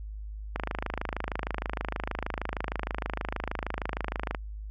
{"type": "click train", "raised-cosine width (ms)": 0.5, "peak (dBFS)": -15, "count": 101, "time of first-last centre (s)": [0.56, 4.348], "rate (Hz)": 26.4, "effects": ["added 52 Hz sine -36 dBFS peak until 4.7 s"]}